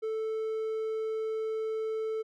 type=tone; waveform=triangle; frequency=440 Hz; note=A4; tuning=in tune; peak=-28 dBFS; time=0.02-2.23 s; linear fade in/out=20 ms; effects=none